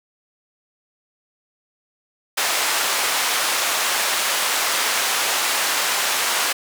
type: band-pass noise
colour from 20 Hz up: pink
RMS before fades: -21 dBFS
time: 2.37-6.53 s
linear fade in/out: 10 ms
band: 860 to 13000 Hz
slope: 12 dB/octave
effects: none